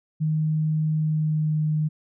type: tone with pitch glide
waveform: sine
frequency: 155.56 to 153.77 Hz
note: D#3 to D#3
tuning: 0 to -20 cents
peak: -20 dBFS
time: 0.2-1.89 s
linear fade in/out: 20 ms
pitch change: -20 cents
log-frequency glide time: 0.93-1.64 s
effects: none